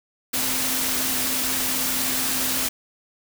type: tone in noise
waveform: sine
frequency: 258.8 Hz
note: C4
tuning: 19 cents flat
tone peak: -34 dBFS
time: 0.33-2.69 s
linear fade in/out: 10 ms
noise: white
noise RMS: -24 dBFS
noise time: 0.33-2.69 s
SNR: -13 dB
effects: none